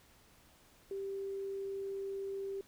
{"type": "tone", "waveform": "sine", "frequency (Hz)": 392, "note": "G4", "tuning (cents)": 0, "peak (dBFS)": -37, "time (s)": [0.91, 2.61], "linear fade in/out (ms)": 2, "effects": ["pink hiss -64 dBFS RMS until 2.67 s"]}